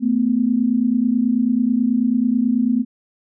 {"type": "tone pair together", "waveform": "sine", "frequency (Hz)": [223.4, 252.6], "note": ["A3", "B3"], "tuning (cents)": [27, 39], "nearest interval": "major second", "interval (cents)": 212, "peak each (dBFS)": [-18, -17], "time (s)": [0, 2.85], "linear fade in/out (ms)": 50, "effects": []}